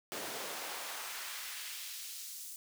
pink noise with high-pass filter sweep, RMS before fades -43 dBFS, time 0.12-2.56 s, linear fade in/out 0 ms, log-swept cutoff 290 to 7500 Hz, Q 0.82, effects none

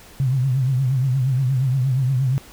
sine tone with vibrato, 130.81 Hz, C3, in tune, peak -16 dBFS, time 0.2-2.38 s, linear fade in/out 0 ms, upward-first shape triangle, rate 8.5 Hz, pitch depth 120 cents each way, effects pink hiss -45 dBFS RMS until 2.52 s

